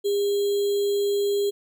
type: tone with sample-and-hold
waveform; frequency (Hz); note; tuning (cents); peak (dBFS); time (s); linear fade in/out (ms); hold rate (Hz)
sine; 404.4; G#4; -46; -20; 0.04-1.51; 20; 3675
effects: none